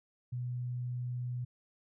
sine tone, 123.47 Hz, B2, in tune, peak -34 dBFS, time 0.32-1.45 s, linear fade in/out 10 ms, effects none

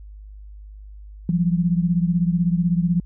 sine beating tone pair, 170.1 / 186.1 Hz, F3 / F#3, -45 / +10 cents, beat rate 16 Hz, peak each -18 / -22 dBFS, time 1.29-3 s, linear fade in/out 2 ms, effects added 51 Hz sine -37 dBFS peak until 3.05 s

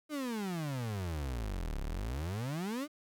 35% pulse exponential two-way sweep, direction down then up, 312.2 to 33.07 to 312.2 Hz, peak -33 dBFS, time 0.09-2.88 s, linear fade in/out 50 ms, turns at 1.81 s, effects 11-bit

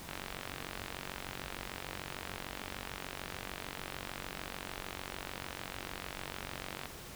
click train, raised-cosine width 0.3 ms, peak -23 dBFS, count 317, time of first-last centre 0.09-6.857 s, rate 46.7 Hz, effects pink hiss -48 dBFS RMS until 7.15 s

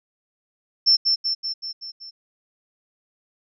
sine tone with echo, 5360 Hz, E8, 28 cents sharp, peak -12 dBFS, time 0.86-0.97 s, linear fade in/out 20 ms, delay 190 ms, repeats 6, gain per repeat -4 dB, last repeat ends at 2.11 s, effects none

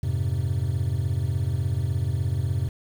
triangle chord, F minor, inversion none, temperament equal, 87.31 / 103.83 / 130.81 Hz, F2 / Ab2 / C3, 0 / 0 / 0 cents, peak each -25 dBFS, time 0.03-2.69 s, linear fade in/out 5 ms, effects 8-bit

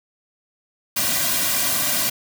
white noise with comb filter, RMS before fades -21 dBFS, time 0.96-2.1 s, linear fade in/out 10 ms, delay 2.3 ms, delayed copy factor -1, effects none

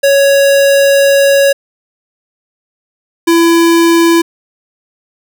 square tone pair in turn, 556 / 335.3 Hz, C#5 / E4, +5 / +30 cents, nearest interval major sixth, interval 875 cents, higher first, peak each -6 dBFS, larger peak neither, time 0.03-1.53 / 3.27-4.22 s, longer first, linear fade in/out 10 ms, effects none

